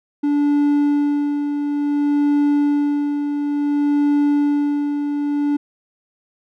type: tone with tremolo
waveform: triangle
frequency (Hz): 290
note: D4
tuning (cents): -22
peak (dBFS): -11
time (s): 0.23-5.57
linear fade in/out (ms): 10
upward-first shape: sine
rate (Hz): 0.57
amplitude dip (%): 50
effects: none